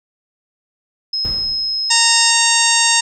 sine tone, 5140 Hz, E8, 45 cents flat, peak -17 dBFS, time 1.13-2.31 s, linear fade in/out 5 ms
brown noise with exponential decay, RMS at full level -25 dBFS, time 1.25-1.94 s, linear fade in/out 0 ms, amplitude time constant 150 ms
harmonic tone, 924 Hz, A#5, 16 cents flat, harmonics 1 / 2 / 3 / 4 / 5 / 6 / 7 / 8 / 9, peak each -20 / -20 / -20 / -20 / -20 / -20 / -20 / -20 / -20 dBFS, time 1.9-3.01 s, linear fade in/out 10 ms
effects none

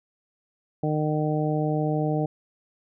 harmonic tone, 152.7 Hz, D#3, 32 cents flat, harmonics 1 / 2 / 3 / 4 / 5, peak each -25 / -28 / -30 / -31 / -32 dBFS, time 0.83-2.26 s, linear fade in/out 5 ms, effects none

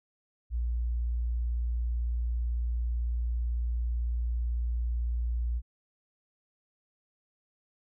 sine tone, 59 Hz, A#1, 22 cents sharp, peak -27 dBFS, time 0.5-5.62 s, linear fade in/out 50 ms, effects none

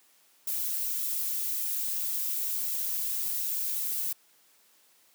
violet noise with flanger, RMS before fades -31 dBFS, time 0.47-4.13 s, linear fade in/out 5 ms, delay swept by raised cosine 1.5 to 4 ms, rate 1.8 Hz, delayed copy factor +0.5, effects white hiss -63 dBFS RMS until 5.14 s + high-pass 200 Hz 12 dB/octave

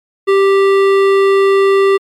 sine tone with hard clipping, 392 Hz, G4, in tune, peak -9 dBFS, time 0.27-1.98 s, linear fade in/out 20 ms, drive 14 dB, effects MP3 96 kbps

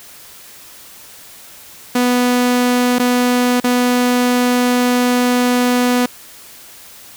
sawtooth tone with dropouts, 246.7 Hz, B3, 2 cents flat, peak -8 dBFS, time 1.95-6.06 s, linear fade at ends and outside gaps 5 ms, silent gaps 2.986-2.996 / 3.602-3.641 s, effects white hiss -39 dBFS RMS until 7.16 s

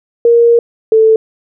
sine tone pair in turn, 469 / 441.9 Hz, A#4 / A4, +11 / +7 cents, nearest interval minor second, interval 104 cents, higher first, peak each -4 dBFS, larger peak neither, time 0.25-0.59 / 0.92-1.16 s, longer first, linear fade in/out 2 ms, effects none

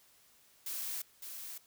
blue noise with echo, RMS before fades -39 dBFS, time 0.66-1.02 s, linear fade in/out 5 ms, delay 560 ms, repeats 1, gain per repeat -6 dB, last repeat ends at 1.58 s, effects white hiss -65 dBFS RMS until 1.66 s

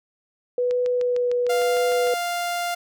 sine tone with vibrato, 492 Hz, B4, 7 cents flat, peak -19 dBFS, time 0.58-2.14 s, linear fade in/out 2 ms, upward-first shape triangle, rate 0.96 Hz, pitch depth 12 cents each way
click train, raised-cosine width 0.2 ms, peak -20 dBFS, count 10, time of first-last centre 0.71-2.072 s, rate 6.61 Hz
sawtooth tone, 698.5 Hz, F5, in tune, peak -20 dBFS, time 1.49-2.75 s, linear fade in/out 10 ms
effects none

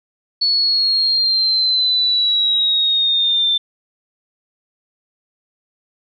sine linear sweep, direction down, 4420 to 3549 Hz, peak -13 dBFS, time 0.41-3.58 s, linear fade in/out 10 ms, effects none

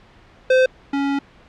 square tone pair in turn, 516 / 279.1 Hz, C5 / C#4, -24 / +12 cents, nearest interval major seventh, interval 1064 cents, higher first, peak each -12 / -19 dBFS, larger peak first, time 0.5-0.66 / 0.93-1.19 s, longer second, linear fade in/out 5 ms, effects pink hiss -49 dBFS RMS until 1.48 s + low-pass 3000 Hz 12 dB/octave

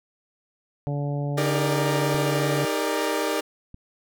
harmonic tone, 143.7 Hz, D3, 37 cents flat, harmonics 1 / 2 / 3 / 4 / 5 / 6, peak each -25 / -34 / -37 / -35 / -39 / -44 dBFS, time 0.87-2.65 s, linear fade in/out 0 ms
sawtooth chord, Eb major seventh, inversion none, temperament equal with one note detuned, 311.1 / 401.4 / 466.2 / 587.3 Hz, Eb4 / G4 / Bb4 / D5, 0 / +41 / 0 / 0 cents, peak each -25 dBFS, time 1.37-3.41 s, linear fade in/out 10 ms
clicks, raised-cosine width 5 ms, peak -29 dBFS, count 2, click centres 2.146 / 3.744 s
effects none

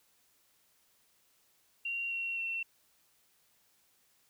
sine tone with pitch steps, 2759 / 2734 / 2708 Hz, F7 / F7 / E7, -22 / -37 / +46 cents, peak -33 dBFS, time 1.85-2.63 s, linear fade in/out 5 ms, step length 260 ms, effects white hiss -70 dBFS RMS until 4.29 s

